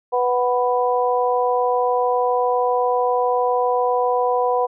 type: harmonic tone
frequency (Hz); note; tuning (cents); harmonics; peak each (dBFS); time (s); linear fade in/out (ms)
247.4; B3; +3; 2 / 3 / 4; -19 / -21 / -22; 0.12-4.67; 20
effects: none